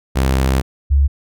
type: tone pair in turn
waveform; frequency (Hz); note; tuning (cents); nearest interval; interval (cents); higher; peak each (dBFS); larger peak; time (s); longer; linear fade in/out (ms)
sawtooth / sine; 66 / 69.83; C2 / C#2; +16 / +13; minor second; 97; second; -9; neither; 0.15-0.62 / 0.9-1.08; first; 20
effects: none